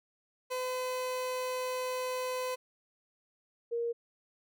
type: tone pair in turn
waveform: 30% pulse / sine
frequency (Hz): 508 / 469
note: B4 / A#4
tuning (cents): +49 / +11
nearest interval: minor second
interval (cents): 138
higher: first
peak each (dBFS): -30 / -30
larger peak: neither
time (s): 0.5-2.56 / 3.71-3.93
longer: first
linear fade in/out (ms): 20
effects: none